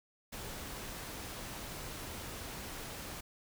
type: noise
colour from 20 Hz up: pink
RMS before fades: -44 dBFS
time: 0.32-3.21 s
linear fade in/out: 10 ms
effects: none